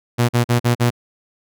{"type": "tone bursts", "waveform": "sawtooth", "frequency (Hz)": 120.3, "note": "B2", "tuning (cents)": -45, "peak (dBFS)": -9, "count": 5, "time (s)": [0.18, 0.906], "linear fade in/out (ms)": 20, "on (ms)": 110, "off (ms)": 44, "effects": []}